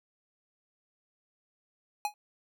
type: tone with exponential decay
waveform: square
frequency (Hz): 834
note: G#5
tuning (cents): +7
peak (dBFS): -25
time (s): 2.05-2.14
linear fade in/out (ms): 1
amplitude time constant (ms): 19
effects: none